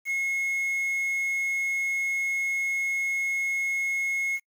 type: tone with quantisation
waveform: triangle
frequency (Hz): 2170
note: C#7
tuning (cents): -37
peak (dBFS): -23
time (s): 0.05-4.4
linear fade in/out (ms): 50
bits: 8
effects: noise-tail reverb RT60 0.1 s tail -25 dB re dry